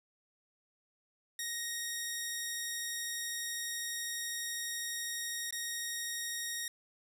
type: tone with dropouts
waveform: 10% pulse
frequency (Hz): 1872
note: A#6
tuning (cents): +7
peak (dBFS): -27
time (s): 1.39-6.68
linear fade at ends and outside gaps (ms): 2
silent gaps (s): 5.508-5.525
effects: none